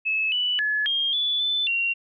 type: tone with pitch steps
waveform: sine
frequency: 2596 / 2967 / 1708 / 3223 / 3454 / 3514 / 2752 Hz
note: E7 / F#7 / G#6 / G7 / A7 / A7 / F7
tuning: -27 / +4 / +48 / +47 / -33 / -3 / -26 cents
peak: -21 dBFS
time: 0.05-1.94 s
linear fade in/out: 20 ms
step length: 270 ms
effects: none